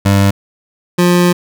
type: tone pair in turn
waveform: 25% pulse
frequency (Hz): 99.1 / 176.58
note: G2 / F3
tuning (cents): +19 / +19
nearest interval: minor seventh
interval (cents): 1000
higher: second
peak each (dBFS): -4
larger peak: neither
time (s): 0.05-0.31 / 0.98-1.33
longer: second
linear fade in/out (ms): 10
effects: none